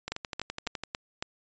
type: two click trains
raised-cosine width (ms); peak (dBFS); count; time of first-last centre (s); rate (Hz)
0.2; -17 / -14; 10 / 5; 0.08-0.836 / 0.12-1.225; 11.9 / 3.62
effects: resampled to 16000 Hz